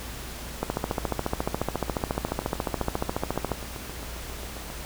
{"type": "two click trains", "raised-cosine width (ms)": 1, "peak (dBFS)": [-11, -24], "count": [42, 25], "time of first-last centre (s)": [[0.63, 3.517], [1.48, 4.701]], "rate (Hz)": [14.2, 7.45], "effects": ["added 58 Hz sine -39 dBFS peak until 4.85 s", "pink hiss -39 dBFS RMS until 4.85 s"]}